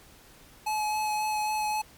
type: tone with vibrato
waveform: square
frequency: 853 Hz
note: G#5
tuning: 46 cents sharp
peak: -27 dBFS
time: 0.66-1.82 s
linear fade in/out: 10 ms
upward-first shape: sine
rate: 3.7 Hz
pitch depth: 12 cents each way
effects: pink hiss -54 dBFS RMS until 1.97 s + MP3 96 kbps